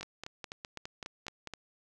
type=two click trains; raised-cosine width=0.2 ms; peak=-23 / -23 dBFS; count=7 / 8; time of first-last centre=0.01-1.537 / 0.03-1.473 s; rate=3.93 / 4.85 Hz; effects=none